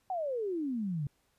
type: exponential sweep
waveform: sine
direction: down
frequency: 772 to 136.4 Hz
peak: -31 dBFS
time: 0.1-1.07 s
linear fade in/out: 2 ms
effects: pink hiss -73 dBFS RMS until 1.38 s + resampled to 32000 Hz